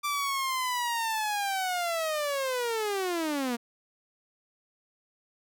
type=linear sweep; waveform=sawtooth; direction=down; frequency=1179 to 230.2 Hz; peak=-24 dBFS; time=0.03-3.57 s; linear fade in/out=20 ms; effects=none